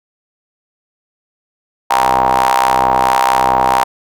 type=ring-modulated tone; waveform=sawtooth; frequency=64.5 Hz; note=C2; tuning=24 cents flat; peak=-3 dBFS; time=1.9-3.84 s; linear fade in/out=10 ms; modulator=870 Hz; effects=none